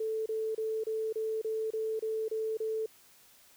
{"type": "tone bursts", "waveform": "sine", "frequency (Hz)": 440, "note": "A4", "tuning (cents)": 0, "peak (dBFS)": -30, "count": 10, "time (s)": [0, 2.861], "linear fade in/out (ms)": 5, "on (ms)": 260, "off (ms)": 29, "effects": ["white hiss -60 dBFS RMS until 3.56 s"]}